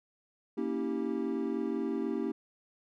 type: chord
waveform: triangle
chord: A# diminished seventh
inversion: none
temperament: equal with one note detuned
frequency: 233.1 / 277.2 / 323.2 / 392 Hz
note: A#3 / C#4 / E4 / G4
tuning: 0 / 0 / -34 / 0 cents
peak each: -34 dBFS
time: 0.57-2.32 s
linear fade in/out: 10 ms
effects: none